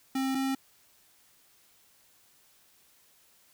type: tone pair in turn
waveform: square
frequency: 266.1 / 267.6 Hz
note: C4 / C4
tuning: +29 / +39 cents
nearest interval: unison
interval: 10 cents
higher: second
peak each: -28 dBFS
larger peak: neither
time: 0.15-0.35 / 0.35-0.55 s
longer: neither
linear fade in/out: 5 ms
effects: white hiss -63 dBFS RMS until 3.53 s